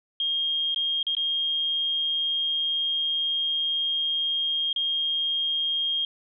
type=tone with dropouts; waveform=sine; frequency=3231 Hz; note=G#7; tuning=48 cents flat; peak=-23 dBFS; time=0.2-6.05 s; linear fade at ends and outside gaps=2 ms; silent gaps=0.746-0.76 / 1.029-1.067 / 1.151-1.167 / 4.729-4.761 s; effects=none